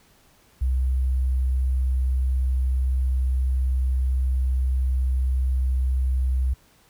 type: tone with sample-and-hold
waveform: sine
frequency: 64.4 Hz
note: C2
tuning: 27 cents flat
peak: -19 dBFS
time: 0.61-6.54 s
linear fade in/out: 10 ms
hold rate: 11025 Hz
effects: pink hiss -58 dBFS RMS until 6.89 s